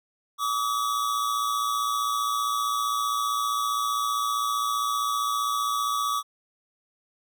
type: tone pair together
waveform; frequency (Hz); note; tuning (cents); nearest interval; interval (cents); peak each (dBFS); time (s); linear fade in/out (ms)
square; 1147 / 1262.3; D6 / D#6; -41 / +25; major second; 166; -26 / -31; 0.38-6.23; 50
effects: none